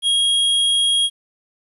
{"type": "tone", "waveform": "square", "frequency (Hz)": 3278, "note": "G#7", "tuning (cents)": -23, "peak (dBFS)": -15, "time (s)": [0.02, 1.1], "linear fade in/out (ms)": 50, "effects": ["resampled to 32000 Hz", "9-bit"]}